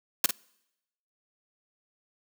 white noise with echo, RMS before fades -21 dBFS, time 0.24-0.26 s, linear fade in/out 2 ms, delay 49 ms, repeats 1, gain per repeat -8 dB, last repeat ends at 0.309 s, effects noise-tail reverb RT60 0.9 s tail -26 dB re dry + high-pass 200 Hz 12 dB/octave

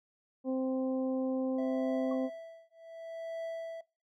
harmonic tone, 260.9 Hz, C4, 5 cents flat, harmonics 1 / 2 / 3 / 4, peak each -31 / -35 / -47 / -53 dBFS, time 0.44-2.3 s, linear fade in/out 50 ms
triangle tone with tremolo, 659.3 Hz, E5, in tune, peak -32 dBFS, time 1.58-3.81 s, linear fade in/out 5 ms, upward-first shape triangle, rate 0.67 Hz, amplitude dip 100%
sine tone with exponential decay, 1100 Hz, C#6, 14 cents flat, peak -38 dBFS, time 2.11-2.2 s, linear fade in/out 5 ms, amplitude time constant 18 ms
effects noise-tail reverb RT60 0.3 s tail -23 dB re dry

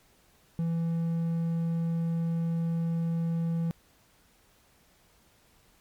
triangle tone, 166.4 Hz, E3, 17 cents sharp, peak -24 dBFS, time 0.59-3.71 s, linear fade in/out 0 ms, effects pink hiss -63 dBFS RMS until 5.8 s + MP3 96 kbps

